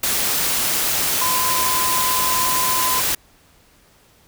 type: tone in noise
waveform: sine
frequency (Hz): 1019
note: C6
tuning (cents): -46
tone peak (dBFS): -21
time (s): 1.21-3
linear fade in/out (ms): 5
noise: white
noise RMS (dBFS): -20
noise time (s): 0.03-3.15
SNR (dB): -4
effects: pink hiss -54 dBFS RMS until 4.27 s